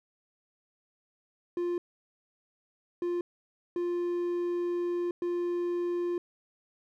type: tone bursts at uneven times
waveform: triangle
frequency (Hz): 350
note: F4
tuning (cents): +4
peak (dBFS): -26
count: 4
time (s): 1.57-1.78 / 3.02-3.21 / 3.76-5.11 / 5.22-6.18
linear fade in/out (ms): 2
effects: none